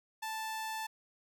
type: tone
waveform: sawtooth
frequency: 880 Hz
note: A5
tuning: in tune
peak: -33 dBFS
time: 0.22-0.87 s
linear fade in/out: 10 ms
effects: none